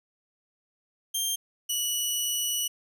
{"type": "tone pair in turn", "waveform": "15% pulse", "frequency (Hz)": [3182, 2942], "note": ["G7", "F#7"], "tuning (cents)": [25, -11], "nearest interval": "minor second", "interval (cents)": 136, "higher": "first", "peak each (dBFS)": -19, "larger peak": "neither", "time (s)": [[1.14, 1.36], [1.69, 2.68]], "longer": "second", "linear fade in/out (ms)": 10, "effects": []}